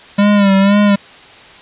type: tone with vibrato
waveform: square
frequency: 200 Hz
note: G3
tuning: 35 cents sharp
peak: -8 dBFS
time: 0.18-0.96 s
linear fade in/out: 10 ms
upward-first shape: sine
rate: 2 Hz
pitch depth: 58 cents each way
effects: white hiss -38 dBFS RMS until 1.61 s + resampled to 8000 Hz